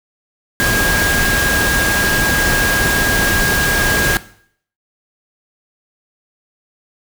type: tone in noise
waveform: sine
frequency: 1628 Hz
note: G#6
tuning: 35 cents flat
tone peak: -15 dBFS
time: 0.6-4.17 s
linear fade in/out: 0 ms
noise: pink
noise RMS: -17 dBFS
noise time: 0.6-4.17 s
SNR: -1 dB
effects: noise-tail reverb RT60 0.6 s tail -17 dB re dry